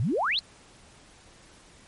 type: exponential sweep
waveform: sine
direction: up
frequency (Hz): 98 to 4435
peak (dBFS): -23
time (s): 0-0.39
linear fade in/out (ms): 0
effects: pink hiss -54 dBFS RMS until 1.87 s + MP3 48 kbps